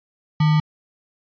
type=tone with sample-and-hold; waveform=sine; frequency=154.4 Hz; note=D#3; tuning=13 cents flat; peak=-13 dBFS; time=0.4-0.6 s; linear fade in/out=5 ms; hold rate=1050 Hz; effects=resampled to 11025 Hz